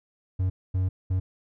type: tone bursts at uneven times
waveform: triangle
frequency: 93 Hz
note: F#2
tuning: 9 cents sharp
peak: -20 dBFS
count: 3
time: 0.39-0.5 / 0.74-0.89 / 1.1-1.2 s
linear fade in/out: 10 ms
effects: none